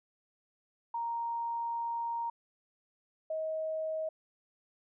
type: tone pair in turn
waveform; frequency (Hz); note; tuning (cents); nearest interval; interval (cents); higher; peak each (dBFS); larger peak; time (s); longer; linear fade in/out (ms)
sine; 932.3 / 633; A#5 / D#5; 0 / +30; perfect fifth; 670; first; -32 / -32; neither; 0.94-2.3 / 3.3-4.09; first; 5
effects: none